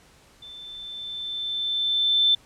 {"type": "tone with level ramp", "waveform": "sine", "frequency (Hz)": 3540, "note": "A7", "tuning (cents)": 10, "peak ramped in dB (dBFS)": [-40, -15], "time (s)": [0.42, 2.35], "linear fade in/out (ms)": 5, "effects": ["pink hiss -55 dBFS RMS until 2.45 s", "low-pass 10000 Hz 12 dB/octave"]}